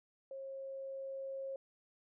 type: tone with level ramp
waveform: sine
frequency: 540 Hz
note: C#5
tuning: 45 cents flat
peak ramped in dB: -43 to -39 dBFS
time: 0.31-1.56 s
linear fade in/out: 2 ms
effects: none